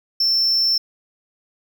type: tone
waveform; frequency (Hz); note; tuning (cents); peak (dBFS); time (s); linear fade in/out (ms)
triangle; 5370; E8; +31; -14; 0.2-0.78; 5
effects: none